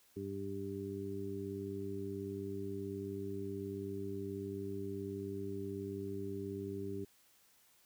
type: harmonic tone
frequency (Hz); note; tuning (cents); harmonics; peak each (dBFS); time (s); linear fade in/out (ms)
98.6; G2; +11; 1 / 2 / 3 / 4; -46 / -46 / -45 / -42; 0.16-7.05; 10
effects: white hiss -68 dBFS RMS until 7.85 s